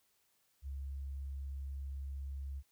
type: tone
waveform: sine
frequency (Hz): 68.6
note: C#2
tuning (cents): -17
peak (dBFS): -39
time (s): 0.62-2.63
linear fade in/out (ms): 50
effects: white hiss -75 dBFS RMS until 2.71 s